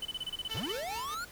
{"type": "tone bursts", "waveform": "triangle", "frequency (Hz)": 3010, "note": "F#7", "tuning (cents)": 29, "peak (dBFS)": -32, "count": 12, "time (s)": [0.02, 0.724], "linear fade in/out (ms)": 5, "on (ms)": 33, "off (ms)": 28}
{"type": "tone with tremolo", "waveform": "5% pulse", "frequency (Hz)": 444.4, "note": "A4", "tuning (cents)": 17, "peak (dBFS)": -28, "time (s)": [0.49, 1.15], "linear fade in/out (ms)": 10, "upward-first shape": "triangle", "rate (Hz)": 4.8, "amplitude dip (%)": 85}
{"type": "linear sweep", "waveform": "square", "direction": "up", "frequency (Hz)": [65.9, 1480], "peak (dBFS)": -36, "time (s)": [0.54, 1.25], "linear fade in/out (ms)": 10}
{"effects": ["pink hiss -51 dBFS RMS until 1.31 s"]}